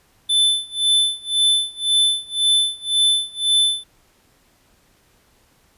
square tone with tremolo, 3520 Hz, A7, in tune, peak -13 dBFS, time 0.29-3.84 s, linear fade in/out 10 ms, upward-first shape sine, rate 1.9 Hz, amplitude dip 95%, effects pink hiss -58 dBFS RMS until 5.77 s + resampled to 32000 Hz

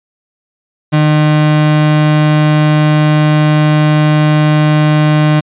35% pulse tone, 152.1 Hz, D#3, 39 cents flat, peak -5 dBFS, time 0.92-5.41 s, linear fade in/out 20 ms, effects resampled to 8000 Hz

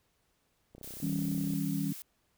click train, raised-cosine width 2 ms, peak -36 dBFS, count 26, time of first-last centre 0.75-1.536 s, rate 31.8 Hz
blue noise, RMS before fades -45 dBFS, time 0.83-2.02 s, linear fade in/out 0 ms
sine chord, C# diminished, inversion first, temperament equal with one note detuned, 160.68 / 196 / 277.2 Hz, E3 / G3 / C#4, -44 / 0 / 0 cents, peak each -34 dBFS, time 1.02-1.93 s, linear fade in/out 10 ms
effects pink hiss -74 dBFS RMS until 2.37 s

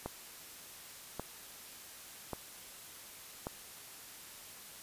click train, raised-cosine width 1 ms, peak -23 dBFS, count 4, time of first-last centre 0.06-3.469 s, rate 0.88 Hz, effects white hiss -51 dBFS RMS until 4.82 s + resampled to 32000 Hz

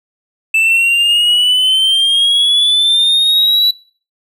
triangle exponential sweep, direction up, 2637 to 3951 Hz, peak -7 dBFS, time 0.54-3.71 s, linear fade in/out 5 ms, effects noise-tail reverb RT60 0.4 s tail -21 dB re dry

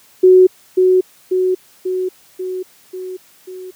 sine tone with echo, 370 Hz, F#4, in tune, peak -4 dBFS, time 0.23-0.47 s, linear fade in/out 10 ms, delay 540 ms, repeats 6, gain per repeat -4 dB, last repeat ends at 3.71 s, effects white hiss -49 dBFS RMS until 3.75 s + high-pass 80 Hz 12 dB/octave

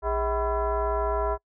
sine tone with frequency modulation, 293.3 Hz, D4, 2 cents flat, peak -23 dBFS, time 0.02-1.38 s, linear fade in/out 50 ms, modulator 351 Hz, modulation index 2.5, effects noise-tail reverb RT60 0.1 s tail -26 dB re dry

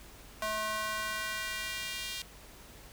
square tone with high-pass filter sweep, 215.6 Hz, A3, 35 cents flat, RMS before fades -36 dBFS, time 0.42-2.22 s, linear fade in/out 2 ms, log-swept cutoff 820 to 3100 Hz, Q 1.5, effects added 50 Hz sine -55 dBFS peak until 2.92 s + pink hiss -53 dBFS RMS until 2.92 s

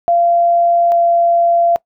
sine tone pair in turn, 688 / 685 Hz, F5 / F5, -26 / -34 cents, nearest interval unison, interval 8 cents, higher first, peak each -9 dBFS, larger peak neither, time 0.08-0.92 / 0.92-1.76 s, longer neither, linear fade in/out 0 ms, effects noise-tail reverb RT60 0.1 s tail -22 dB re dry

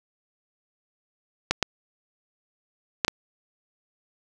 clicks, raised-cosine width 0.2 ms, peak -3 dBFS, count 4, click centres 1.51 / 1.627 / 3.048 / 3.081 s, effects none

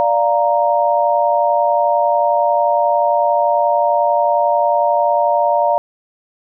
sine chord, Bb major, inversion first, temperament equal, 587.3 / 698.5 / 932.3 Hz, D5 / F5 / Bb5, 0 / 0 / 0 cents, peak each -16 dBFS, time 0-5.78 s, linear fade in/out 0 ms, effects none

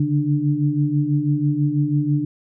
sine tone cluster, 141.6 / 147.7 / 296.8 Hz, C#3 / D3 / D4, +37 / +10 / +18 cents, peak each -21 dBFS, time 0-2.25 s, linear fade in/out 5 ms, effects none

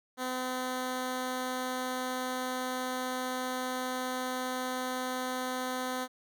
10% pulse tone, 254.9 Hz, C4, 45 cents flat, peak -24 dBFS, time 0.17-6.08 s, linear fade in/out 50 ms, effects none

